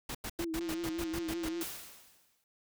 pink noise bursts, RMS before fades -39 dBFS, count 10, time 0.09-1.489 s, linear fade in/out 5 ms, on 58 ms, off 91 ms
sine tone with vibrato, 329.6 Hz, E4, in tune, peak -34 dBFS, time 0.39-1.63 s, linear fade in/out 2 ms, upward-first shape triangle, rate 5.3 Hz, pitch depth 72 cents each way
click train, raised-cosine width 0.2 ms, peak -31 dBFS, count 183, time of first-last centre 0.61-1.638 s, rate 177 Hz
white noise with exponential decay, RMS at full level -38 dBFS, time 1.61-2.44 s, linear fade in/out 1 ms, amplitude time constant 180 ms
effects none

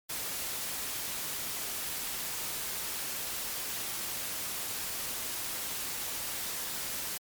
white noise, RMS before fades -36 dBFS, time 0.09-7.18 s, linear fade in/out 10 ms, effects MP3 96 kbps

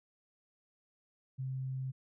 sine tone, 131.5 Hz, C3, 9 cents sharp, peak -35 dBFS, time 1.38-1.92 s, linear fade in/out 20 ms, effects none

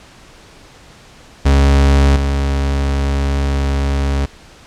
40% pulse tone with level steps, 69.3 Hz, C#2, in tune, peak -7 / -13 dBFS, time 1.45-4.26 s, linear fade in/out 10 ms, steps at 2.16 s, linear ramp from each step 2 ms, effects pink hiss -42 dBFS RMS until 4.66 s + low-pass 7000 Hz 12 dB/octave

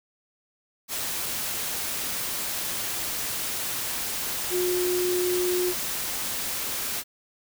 sine tone in noise, 359.9 Hz, F#4, 48 cents flat, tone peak -23 dBFS, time 4.5-5.74 s, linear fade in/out 50 ms, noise white, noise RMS -30 dBFS, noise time 0.88-7.04 s, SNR +4 dB, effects none

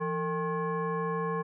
sine tone with frequency modulation, 453.2 Hz, A#4, 49 cents flat, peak -28 dBFS, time 0-1.43 s, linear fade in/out 20 ms, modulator 623 Hz, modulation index 1.3, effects none

